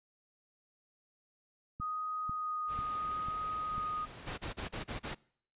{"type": "tone with vibrato", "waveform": "sine", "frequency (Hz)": 1244.5, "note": "D#6", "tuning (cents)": 0, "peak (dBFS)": -34, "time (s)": [1.8, 4.06], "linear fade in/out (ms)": 20, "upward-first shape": "sine", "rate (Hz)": 0.77, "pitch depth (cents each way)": 9}
{"type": "click train", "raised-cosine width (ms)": 5, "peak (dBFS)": -30, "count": 5, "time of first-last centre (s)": [1.8, 3.78], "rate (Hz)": 2.02}
{"type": "noise", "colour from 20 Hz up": "pink", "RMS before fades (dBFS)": -49, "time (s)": [2.67, 4.33], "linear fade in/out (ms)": 50}
{"type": "noise bursts", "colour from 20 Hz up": "pink", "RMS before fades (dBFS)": -39, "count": 6, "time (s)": [4.26, 5.15], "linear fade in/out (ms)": 20, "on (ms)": 120, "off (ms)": 34}
{"effects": ["noise-tail reverb RT60 0.6 s tail -24 dB re dry", "resampled to 8000 Hz"]}